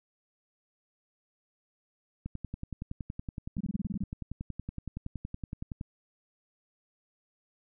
click train, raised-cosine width 5 ms, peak -24 dBFS, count 39, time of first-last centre 2.26-5.811 s, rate 10.7 Hz
sine tone bursts, 196.9 Hz, G3, 8 cents sharp, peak -29 dBFS, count 9, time 3.58-4.03 s, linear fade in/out 5 ms, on 26 ms, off 27 ms
effects none

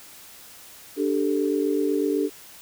sine chord, D suspended fourth, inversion none, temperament equal, 293.7 / 392 / 440 Hz, D4 / G4 / A4, 0 / 0 / 0 cents, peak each -24 / -25 / -26 dBFS, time 0.96-2.3 s, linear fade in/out 50 ms, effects white hiss -46 dBFS RMS until 2.61 s

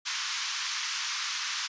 white band-pass noise, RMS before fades -33 dBFS, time 0.05-1.68 s, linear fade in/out 20 ms, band 1000 to 6500 Hz, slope 48 dB/octave, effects resampled to 16000 Hz

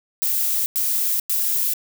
violet noise bursts, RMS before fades -21 dBFS, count 3, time 0.22-1.736 s, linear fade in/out 0 ms, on 440 ms, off 98 ms, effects none

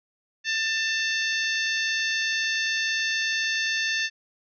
harmonic tone, 891 Hz, A5, 22 cents sharp, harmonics 2 / 3 / 4 / 5 / 6 / 7, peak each -26 / -30 / -32 / -34 / -36 / -37 dBFS, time 0.44-4.1 s, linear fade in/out 50 ms, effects none

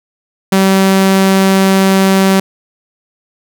sawtooth tone, 192.3 Hz, G3, 33 cents flat, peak -3 dBFS, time 0.52-2.4 s, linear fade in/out 5 ms, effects none

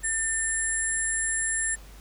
sine tone cluster, 1793 / 7520 / 10010 Hz, A6 / A#8 / D#9, +32 / +14 / +9 cents, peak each -29 dBFS, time 0.03-1.76 s, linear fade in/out 20 ms, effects added 50 Hz sine -44 dBFS peak until 2 s + pink hiss -52 dBFS RMS until 2 s

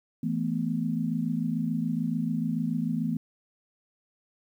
sine chord, E suspended fourth, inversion none, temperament equal, 164.81 / 220 / 246.9 Hz, E3 / A3 / B3, 0 / 0 / 0 cents, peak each -30 dBFS, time 0.23-3.17 s, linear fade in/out 5 ms, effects 10-bit

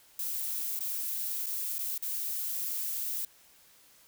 violet noise with dropouts, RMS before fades -34 dBFS, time 0.19-3.25 s, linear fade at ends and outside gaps 2 ms, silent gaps 0.792-0.806 / 1.461-1.466 / 1.783-1.79 / 1.979-2.025 s, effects white hiss -60 dBFS RMS until 4.07 s

